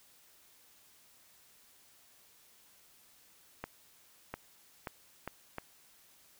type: accelerating click train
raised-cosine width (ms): 0.5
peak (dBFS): -23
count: 5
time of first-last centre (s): 3.64-5.584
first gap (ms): 700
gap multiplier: 0.76
effects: white hiss -63 dBFS RMS until 6.39 s